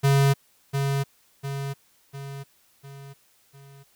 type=tone with echo; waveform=square; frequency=138.59 Hz; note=C#3; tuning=in tune; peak=-17 dBFS; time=0.03-0.34 s; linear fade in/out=20 ms; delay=700 ms; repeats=5; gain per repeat=-6 dB; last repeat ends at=3.84 s; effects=white hiss -62 dBFS RMS until 3.95 s